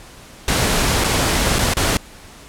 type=noise with dropouts; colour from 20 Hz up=pink; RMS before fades=-17 dBFS; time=0.48-1.97 s; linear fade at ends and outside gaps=1 ms; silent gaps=1.039-1.043 / 1.586-1.59 / 1.737-1.769 s; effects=pink hiss -41 dBFS RMS until 2.48 s + low-pass 11000 Hz 12 dB/octave